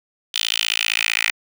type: tone with high-pass filter sweep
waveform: 10% pulse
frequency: 55.4 Hz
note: A1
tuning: 13 cents sharp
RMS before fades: -21 dBFS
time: 0.34-1.31 s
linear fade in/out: 5 ms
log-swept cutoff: 3300 to 2200 Hz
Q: 4
effects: none